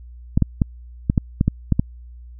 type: clicks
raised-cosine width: 5 ms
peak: -3 dBFS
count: 9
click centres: 0.375 / 0.423 / 0.618 / 1.099 / 1.178 / 1.411 / 1.48 / 1.723 / 1.795 s
effects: added 60 Hz sine -37 dBFS peak until 2.39 s